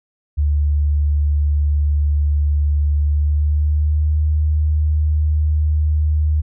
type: tone with pitch glide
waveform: sine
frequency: 73.42 to 76.23 Hz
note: D2 to D#2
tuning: 0 to -35 cents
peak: -13 dBFS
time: 0.37-6.42 s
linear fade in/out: 20 ms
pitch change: +65 cents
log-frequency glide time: 3-4.18 s
effects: none